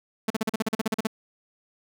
sawtooth tone bursts, 220 Hz, A3, in tune, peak -18 dBFS, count 13, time 0.28-1.071 s, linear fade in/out 5 ms, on 23 ms, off 41 ms, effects none

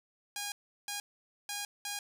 5% pulse tone bursts at uneven times, 817 Hz, G#5, 29 cents flat, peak -24 dBFS, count 4, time 0.36-0.52 / 0.88-1 / 1.49-1.65 / 1.85-1.99 s, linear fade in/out 2 ms, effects none

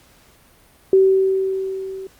sine tone with level ramp, 382.9 Hz, G4, 41 cents flat, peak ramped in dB -8 to -29 dBFS, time 0.93-2.07 s, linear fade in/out 2 ms, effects pink hiss -52 dBFS RMS until 2.19 s + Opus 48 kbps

